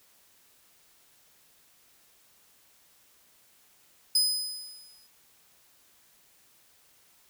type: tone with exponential decay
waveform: sawtooth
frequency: 5020 Hz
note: D#8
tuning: 15 cents sharp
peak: -17 dBFS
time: 4.15-5.07 s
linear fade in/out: 5 ms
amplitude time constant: 200 ms
effects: white hiss -62 dBFS RMS until 7.29 s